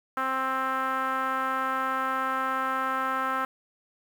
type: tone with low-pass filter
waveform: 5% pulse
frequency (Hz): 263.2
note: C4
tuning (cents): +10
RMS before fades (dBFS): -28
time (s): 0.17-3.45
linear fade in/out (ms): 2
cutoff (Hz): 1300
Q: 3.4
effects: 8-bit